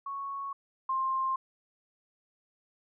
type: tone pair in turn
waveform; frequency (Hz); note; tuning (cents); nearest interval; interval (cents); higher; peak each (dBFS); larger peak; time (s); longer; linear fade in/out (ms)
sine; 1107 / 1056.4; C#6 / C6; -3 / +16; minor second; 81; first; -34 / -27; second; 0.06-0.53 / 0.89-1.36; neither; 5
effects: none